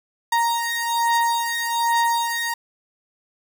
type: beating tone pair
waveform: 35% pulse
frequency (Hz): 932.3 / 933.5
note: A#5 / A#5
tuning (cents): 0 / +2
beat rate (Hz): 1.2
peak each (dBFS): -21 / -20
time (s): 0.32-2.54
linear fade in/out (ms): 5
effects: none